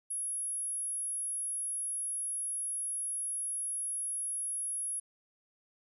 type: tone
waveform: sine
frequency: 10740 Hz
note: E9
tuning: 31 cents sharp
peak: -33 dBFS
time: 0.1-5 s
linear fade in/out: 10 ms
effects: none